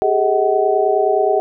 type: tone cluster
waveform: sine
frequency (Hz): 394.1 / 423.6 / 636 / 751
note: G4 / G#4 / D#5 / F#5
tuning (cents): +9 / +34 / +38 / +26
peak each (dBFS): -18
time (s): 0.02-1.4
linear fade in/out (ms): 0
effects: none